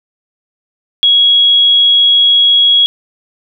sine tone, 3322 Hz, G#7, in tune, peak -5 dBFS, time 1.03-2.86 s, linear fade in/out 0 ms, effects none

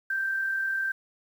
sine tone with amplitude modulation, 1568 Hz, G6, in tune, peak -24 dBFS, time 0.1-0.92 s, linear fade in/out 5 ms, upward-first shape sine, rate 40 Hz, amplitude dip 35%, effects 9-bit

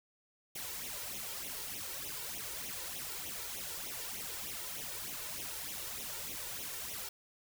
white noise with flanger, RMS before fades -42 dBFS, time 0.55-7.09 s, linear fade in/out 5 ms, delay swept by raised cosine 0.31 to 2.21 ms, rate 3.3 Hz, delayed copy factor +0.8, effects none

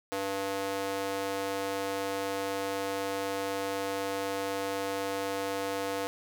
square tone with high-pass filter, 98 Hz, G2, in tune, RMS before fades -33 dBFS, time 0.12-6.07 s, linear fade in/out 0 ms, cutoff 460 Hz, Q 1.6, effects none

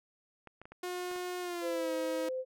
clicks, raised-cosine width 0.5 ms, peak -34 dBFS, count 6, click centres 0.473 / 0.616 / 0.655 / 0.72 / 1.114 / 1.161 s
sawtooth tone with pitch glide, 359.8 to 318.7 Hz, F#4 to D#4, -48 to +42 cents, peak -32 dBFS, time 0.83-2.29 s, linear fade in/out 5 ms, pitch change -210 cents, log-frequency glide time 1.41-1.93 s
sine tone, 516 Hz, C5, 24 cents flat, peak -33 dBFS, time 1.61-2.45 s, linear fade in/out 50 ms
effects none

